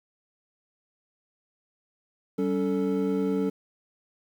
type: tone cluster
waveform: triangle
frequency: 192.1 / 281.8 / 440.9 Hz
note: G3 / C#4 / A4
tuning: -35 / +29 / +4 cents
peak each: -26 dBFS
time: 2.38-3.5 s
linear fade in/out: 10 ms
effects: 9-bit